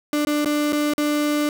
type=tone with dropouts; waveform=35% pulse; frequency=296.1 Hz; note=D4; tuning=14 cents sharp; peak=-17 dBFS; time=0.13-1.49 s; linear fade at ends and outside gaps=1 ms; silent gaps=0.25-0.27 / 0.447-0.458 / 0.724-0.73 / 0.936-0.98 s; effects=none